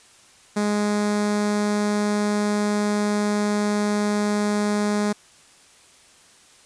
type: tone with notch filter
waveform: sawtooth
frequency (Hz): 207.7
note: G#3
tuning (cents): 0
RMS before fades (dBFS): -22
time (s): 0.56-5.13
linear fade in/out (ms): 10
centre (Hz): 2900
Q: 1.7
effects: white hiss -52 dBFS RMS until 6.65 s + resampled to 22050 Hz